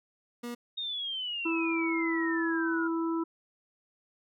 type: tone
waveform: 30% pulse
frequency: 239.6 Hz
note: A#3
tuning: 48 cents sharp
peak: -33 dBFS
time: 0.43-0.55 s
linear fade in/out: 10 ms
type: exponential sweep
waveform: sine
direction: down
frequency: 3729 to 1396.9 Hz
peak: -32 dBFS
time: 0.77-2.88 s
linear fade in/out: 10 ms
type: harmonic tone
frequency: 329.6 Hz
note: E4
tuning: in tune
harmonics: 1 / 3 / 4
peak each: -28 / -38 / -40 dBFS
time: 1.45-3.24 s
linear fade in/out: 10 ms
effects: none